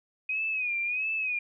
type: tone with vibrato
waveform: sine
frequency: 2497 Hz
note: D#7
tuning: 6 cents sharp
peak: -27 dBFS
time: 0.29-1.39 s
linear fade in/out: 5 ms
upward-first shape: sine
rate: 1.5 Hz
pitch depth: 91 cents each way
effects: none